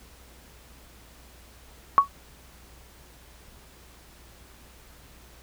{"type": "tone with exponential decay", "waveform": "sine", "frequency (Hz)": 1117, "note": "C#6", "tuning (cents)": 13, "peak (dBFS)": -8, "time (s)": [1.98, 2.08], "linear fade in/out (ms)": 0, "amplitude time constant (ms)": 21, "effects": ["added 60 Hz sine -53 dBFS peak until 5.42 s", "pink hiss -53 dBFS RMS until 5.42 s"]}